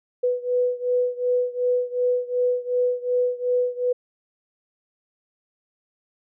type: beating tone pair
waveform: sine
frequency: 493.9 / 496.6 Hz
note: B4 / B4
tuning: 0 / +9 cents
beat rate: 2.7 Hz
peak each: -22 / -24 dBFS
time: 0.23-3.93 s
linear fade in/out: 10 ms
effects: none